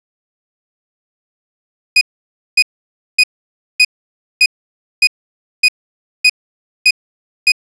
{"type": "tone bursts", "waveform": "30% pulse", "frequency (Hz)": 2489, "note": "D#7", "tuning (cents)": 0, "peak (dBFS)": -3, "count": 10, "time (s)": [1.96, 7.52], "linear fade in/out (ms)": 5, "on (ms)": 52, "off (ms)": 560, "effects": ["resampled to 22050 Hz", "7-bit"]}